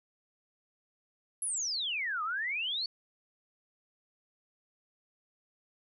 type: exponential two-way sweep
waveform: sine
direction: down then up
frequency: 11150 to 1200 to 4546 Hz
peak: -31 dBFS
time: 1.42-2.86 s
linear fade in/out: 2 ms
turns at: 2.23 s
effects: none